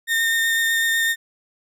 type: tone with vibrato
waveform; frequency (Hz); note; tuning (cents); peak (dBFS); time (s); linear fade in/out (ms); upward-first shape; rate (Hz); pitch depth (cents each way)
35% pulse; 1826; A#6; -36; -16; 0.07-1.16; 50; sine; 8; 10
effects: none